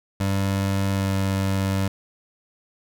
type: tone with pitch glide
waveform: 25% pulse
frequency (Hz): 97.8 to 96.84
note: G2 to G2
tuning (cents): -4 to -21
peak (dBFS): -17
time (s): 0.2-1.88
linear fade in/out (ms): 5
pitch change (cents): -17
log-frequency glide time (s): 0.94-1.13
effects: none